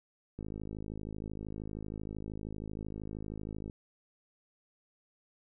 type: click train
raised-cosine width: 3 ms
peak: -28 dBFS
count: 176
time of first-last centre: 0.39-3.698 s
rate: 52.9 Hz
effects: none